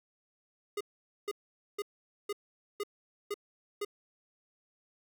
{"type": "tone bursts", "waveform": "square", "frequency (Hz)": 410.7, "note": "G#4", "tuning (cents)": -19, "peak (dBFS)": -33, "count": 7, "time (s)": [0.77, 3.849], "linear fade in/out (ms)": 5, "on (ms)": 37, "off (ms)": 470, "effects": []}